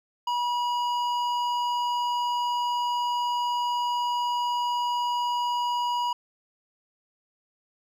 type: tone with hard clipping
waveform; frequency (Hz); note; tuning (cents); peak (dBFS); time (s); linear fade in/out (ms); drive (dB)
sine; 968; B5; -35; -26; 0.27-6.13; 5; 10
effects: none